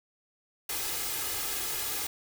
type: noise with comb filter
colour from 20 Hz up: white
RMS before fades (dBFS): -33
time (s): 0.69-2.07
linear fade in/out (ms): 5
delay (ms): 2.4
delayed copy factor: +0.65
effects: none